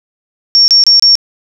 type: tone bursts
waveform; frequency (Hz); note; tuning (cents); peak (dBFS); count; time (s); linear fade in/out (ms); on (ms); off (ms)
sine; 5500; F8; -27; -3; 4; 0.55-1.154; 0; 130; 28
effects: none